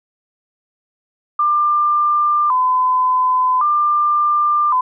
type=tone with vibrato; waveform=sine; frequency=1100 Hz; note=C#6; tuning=14 cents flat; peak=-12 dBFS; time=1.39-4.81 s; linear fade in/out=5 ms; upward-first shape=square; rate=0.45 Hz; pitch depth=140 cents each way; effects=none